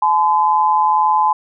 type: tone pair together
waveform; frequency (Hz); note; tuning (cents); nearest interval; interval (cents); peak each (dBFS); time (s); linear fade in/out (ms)
sine; 856.9 / 1019; A5 / C6; -46 / -46; minor third; 300; -14; 0.02-1.33; 5
effects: none